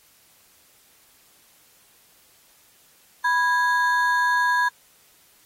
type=ring-modulated tone; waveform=triangle; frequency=1318.5 Hz; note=E6; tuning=in tune; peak=-13 dBFS; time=3.24-4.69 s; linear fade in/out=10 ms; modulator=332 Hz; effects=white hiss -57 dBFS RMS until 5.45 s + AAC 48 kbps